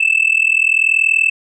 sine tone with amplitude modulation, 2637 Hz, E7, in tune, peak -5 dBFS, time 0-1.3 s, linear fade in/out 10 ms, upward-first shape sine, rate 40.5 Hz, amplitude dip 95%, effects tanh soft clip ceiling -6 dBFS

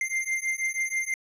square beating tone pair, 2093 / 2099.2 Hz, C7 / C7, 0 / +5 cents, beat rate 6.2 Hz, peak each -30 dBFS, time 0.01-1.14 s, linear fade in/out 2 ms, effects low-pass 11000 Hz 12 dB/octave

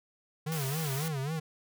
square tone with vibrato, 146.83 Hz, D3, in tune, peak -32 dBFS, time 0.46-1.4 s, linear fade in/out 10 ms, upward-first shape sine, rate 3.7 Hz, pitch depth 180 cents each way
white high-pass noise, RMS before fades -39 dBFS, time 0.52-1.08 s, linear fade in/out 0 ms, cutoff 310 Hz, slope 48 dB/octave
effects none

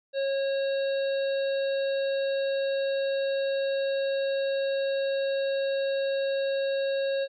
harmonic tone, 546 Hz, C#5, 26 cents flat, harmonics 1 / 3 / 5 / 7 / 8, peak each -25 / -39 / -44 / -41 / -47 dBFS, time 0.13-7.28 s, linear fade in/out 50 ms, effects none

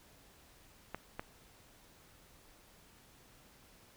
clicks, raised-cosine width 0.5 ms, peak -24 dBFS, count 2, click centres 0.946 / 1.195 s, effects pink hiss -62 dBFS RMS until 3.96 s

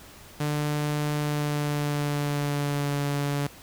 sawtooth tone with pitch glide, 148.5 to 143.11 Hz, D3 to D3, +20 to -44 cents, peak -21 dBFS, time 0.4-3.47 s, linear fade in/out 5 ms, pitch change -64 cents, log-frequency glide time 1.17-2.96 s, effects pink hiss -48 dBFS RMS until 3.62 s

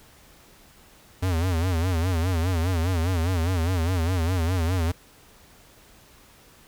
square tone with vibrato, 87 Hz, F2, 6 cents flat, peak -22 dBFS, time 1.22-4.92 s, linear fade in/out 10 ms, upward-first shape sine, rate 4.9 Hz, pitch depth 140 cents each way, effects pink hiss -53 dBFS RMS until 6.67 s

